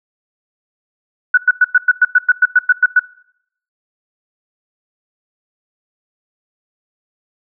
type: tone bursts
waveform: sine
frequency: 1480 Hz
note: F#6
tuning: in tune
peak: -5 dBFS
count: 13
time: 1.34-2.995 s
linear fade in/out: 5 ms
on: 35 ms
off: 100 ms
effects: noise-tail reverb RT60 0.7 s tail -22 dB re dry